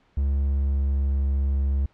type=tone with pitch glide; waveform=triangle; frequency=69.4 to 68.68 Hz; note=C#2 to C#2; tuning=+3 to -15 cents; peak=-18 dBFS; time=0.17-1.86 s; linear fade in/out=5 ms; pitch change=-18 cents; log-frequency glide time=0.4-1.14 s; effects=pink hiss -62 dBFS RMS until 1.93 s + low-pass 3000 Hz 12 dB/octave